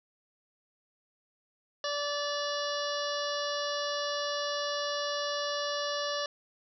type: harmonic tone with a mistuned harmonic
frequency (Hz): 580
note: D5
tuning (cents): -22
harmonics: 1 / 2 / 3 / 5 / 6 / 7 / 8 / 9 / 10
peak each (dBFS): -34 / -37 / -39 / -41 / -42 / -42 / -43 / -44 / -44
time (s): 1.84-6.26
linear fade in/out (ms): 2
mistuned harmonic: 10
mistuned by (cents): -48
effects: none